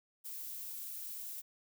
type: noise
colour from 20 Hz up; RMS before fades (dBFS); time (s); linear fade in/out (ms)
violet; -44; 0.24-1.42; 20
effects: none